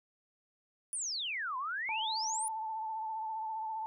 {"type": "exponential two-way sweep", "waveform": "sine", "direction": "down then up", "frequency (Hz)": [10000, 987.8, 10000], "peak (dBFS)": -34, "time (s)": [0.93, 2.48], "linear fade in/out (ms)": 0, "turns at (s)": 1.57}
{"type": "tone with vibrato", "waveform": "sine", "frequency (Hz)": 880, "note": "A5", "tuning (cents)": 0, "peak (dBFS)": -35, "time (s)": [1.89, 3.86], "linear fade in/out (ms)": 0, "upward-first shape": "sine", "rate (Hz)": 15, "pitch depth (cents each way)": 33}
{"effects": []}